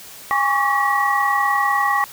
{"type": "tone cluster", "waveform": "sine", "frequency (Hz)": [818, 1106, 1146, 1920], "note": ["G#5", "C#6", "D6", "B6"], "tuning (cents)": [-26, -4, -43, -49], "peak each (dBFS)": -21, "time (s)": [0.31, 2.04], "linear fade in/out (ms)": 0, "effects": ["white hiss -39 dBFS RMS until 2.12 s"]}